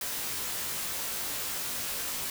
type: noise with comb filter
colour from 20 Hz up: white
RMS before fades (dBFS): -34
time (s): 0.01-2.3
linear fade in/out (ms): 2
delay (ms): 19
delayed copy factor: -0.75
effects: none